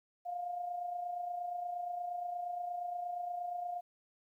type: tone with amplitude modulation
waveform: sine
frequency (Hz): 707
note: F5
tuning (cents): +21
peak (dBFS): -34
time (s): 0.25-3.81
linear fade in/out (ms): 20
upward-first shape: sine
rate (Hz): 28.5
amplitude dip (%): 50
effects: 12-bit